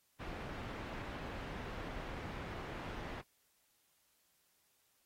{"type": "low-pass noise", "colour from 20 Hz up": "pink", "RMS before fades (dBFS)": -45, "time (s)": [0.19, 3.22], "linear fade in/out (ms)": 20, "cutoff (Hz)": 2300, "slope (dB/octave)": 12, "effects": ["white hiss -75 dBFS RMS until 5.05 s", "AAC 48 kbps"]}